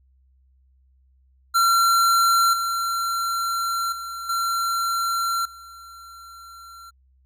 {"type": "tone with level steps", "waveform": "square", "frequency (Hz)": 1365, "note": "F6", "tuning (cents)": -40, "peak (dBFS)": [-16, -23, -31, -22, -41], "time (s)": [1.54, 6.91], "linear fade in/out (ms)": 20, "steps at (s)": [2.53, 3.92, 4.29, 5.45], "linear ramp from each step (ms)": 5, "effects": ["added 65 Hz sine -56 dBFS peak until 7.25 s"]}